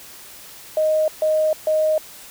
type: tone bursts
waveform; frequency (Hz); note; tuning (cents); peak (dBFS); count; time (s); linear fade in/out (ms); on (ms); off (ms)
sine; 622.3; D#5; 0; -15; 3; 0.77-1.98; 2; 310; 140
effects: white hiss -41 dBFS RMS until 2.3 s